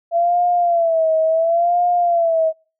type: tone with vibrato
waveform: sine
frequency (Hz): 672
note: E5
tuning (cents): +33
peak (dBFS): -13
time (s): 0.11-2.53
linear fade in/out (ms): 50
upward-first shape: sine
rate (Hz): 0.71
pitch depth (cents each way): 91
effects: noise-tail reverb RT60 0.4 s tail -26 dB re dry